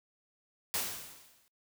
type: noise with exponential decay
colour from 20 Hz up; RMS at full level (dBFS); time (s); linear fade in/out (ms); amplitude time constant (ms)
white; -31; 0.74-1.48; 0; 160
effects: noise-tail reverb RT60 0.2 s tail -26 dB re dry